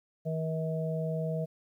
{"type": "harmonic tone", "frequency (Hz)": 160, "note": "D#3", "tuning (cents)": 49, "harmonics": [1, 3, 4], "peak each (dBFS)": [-31, -37, -36], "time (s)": [0.25, 1.46], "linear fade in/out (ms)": 20, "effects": ["11-bit"]}